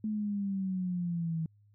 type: exponential sweep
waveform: sine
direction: down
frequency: 217.1 to 159.6 Hz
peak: -30 dBFS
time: 0.04-1.46 s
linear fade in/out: 2 ms
effects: added 103 Hz sine -60 dBFS peak until 1.74 s